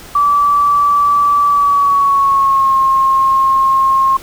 sine tone with pitch glide, 1156 to 1072.4 Hz, D6 to C6, -28 to +42 cents, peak -8 dBFS, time 0.15-4.17 s, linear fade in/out 5 ms, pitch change -130 cents, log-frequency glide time 1.47-2.77 s, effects pink hiss -35 dBFS RMS until 4.22 s

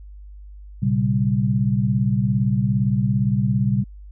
sine tone cluster, 116.9 / 134.4 / 196.4 Hz, A#2 / C3 / G3, +5 / +47 / +4 cents, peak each -21 dBFS, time 0.82-3.84 s, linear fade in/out 10 ms, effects added 50 Hz sine -37 dBFS peak until 4.11 s

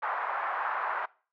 pink band-pass noise, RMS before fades -32 dBFS, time 0.02-1.06 s, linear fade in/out 10 ms, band 830 to 1500 Hz, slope 24 dB/octave, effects noise-tail reverb RT60 0.4 s tail -22 dB re dry

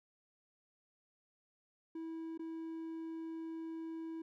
triangle tone with dropouts, 325.6 Hz, E4, 21 cents flat, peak -39 dBFS, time 1.95-4.22 s, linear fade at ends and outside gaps 5 ms, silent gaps 2.377-2.393 s, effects none

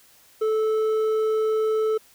sine tone with hard clipping, 436.6 Hz, A4, 13 cents flat, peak -21 dBFS, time 0.41-1.98 s, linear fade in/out 10 ms, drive 5 dB, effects white hiss -55 dBFS RMS until 2.14 s

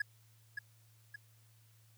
triangle tone with echo, 1681 Hz, G#6, 20 cents sharp, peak -29 dBFS, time 0-0.02 s, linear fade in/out 5 ms, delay 570 ms, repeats 2, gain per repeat -6 dB, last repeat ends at 1.16 s, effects added 111 Hz sine -63 dBFS peak until 1.97 s + white hiss -70 dBFS RMS until 1.97 s

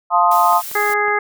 sine chord, F dominant seventh, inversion none, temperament equal, 698.5 / 880 / 1046.5 / 1244.5 Hz, F5 / A5 / C6 / Eb6, 0 / 0 / 0 / 0 cents, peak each -16 dBFS, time 0.1-0.62 s, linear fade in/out 50 ms
blue noise, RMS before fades -29 dBFS, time 0.31-0.94 s, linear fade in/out 5 ms
click train, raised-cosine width 0.5 ms, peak -20 dBFS, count 4, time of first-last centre 0.53-1.082 s, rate 5.43 Hz
harmonic tone, 415.3 Hz, G#4, in tune, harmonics 1 / 2 / 3 / 4 / 5, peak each -21 / -21 / -21 / -21 / -21 dBFS, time 0.75-1.19 s, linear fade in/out 5 ms
effects none

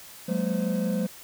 triangle tone cluster, 182.5 / 208.4 / 233.6 / 513 Hz, F#3 / G#3 / A#3 / C5, -24 / +6 / +4 / -34 cents, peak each -26 / -26 / -31 / -30 dBFS, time 0.28-1.07 s, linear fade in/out 10 ms, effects white hiss -46 dBFS RMS until 1.23 s

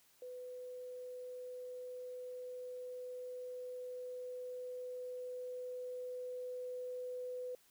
sine tone with level ramp, 500 Hz, B4, 21 cents sharp, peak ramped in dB -45 to -40 dBFS, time 0.22-7.55 s, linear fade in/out 2 ms, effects white hiss -69 dBFS RMS until 7.7 s

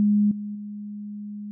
sine tone with level steps, 207.2 Hz, G#3, 4 cents flat, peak -16 / -29 / -32 dBFS, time 0-1.51 s, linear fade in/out 0 ms, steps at 0.31 / 0.55 s, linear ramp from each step 5 ms, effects none

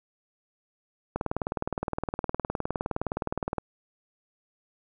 click train, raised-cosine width 1 ms, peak -14 dBFS, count 48, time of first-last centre 1.16-3.583 s, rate 19.4 Hz, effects none

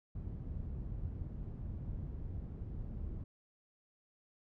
white low-pass noise, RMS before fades -42 dBFS, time 0.15-3.24 s, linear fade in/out 5 ms, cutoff 100 Hz, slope 12 dB/octave, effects none

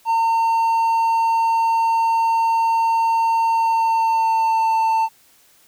triangle tone with pitch glide, 910 to 894.4 Hz, A#5 to A5, -42 to +28 cents, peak -13 dBFS, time 0.05-5.09 s, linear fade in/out 50 ms, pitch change -30 cents, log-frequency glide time 3.5-4.75 s, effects white hiss -54 dBFS RMS until 5.67 s

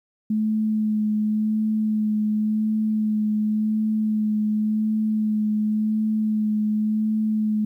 sine tone with vibrato, 214.8 Hz, A3, 41 cents flat, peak -19 dBFS, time 0.3-7.65 s, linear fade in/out 5 ms, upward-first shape sine, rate 0.91 Hz, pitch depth 16 cents each way, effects 10-bit

